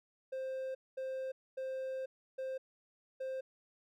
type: tone bursts at uneven times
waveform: triangle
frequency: 525 Hz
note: C5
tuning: 6 cents sharp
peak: -35 dBFS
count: 5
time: 0.32-0.75 / 0.97-1.32 / 1.57-2.06 / 2.38-2.58 / 3.2-3.41 s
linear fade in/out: 10 ms
effects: none